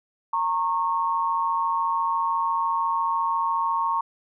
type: tone pair together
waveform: sine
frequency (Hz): 919.9 / 1094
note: A#5 / C#6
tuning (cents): -23 / -23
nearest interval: minor third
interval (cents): 300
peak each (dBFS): -24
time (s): 0.33-4.01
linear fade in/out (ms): 5
effects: none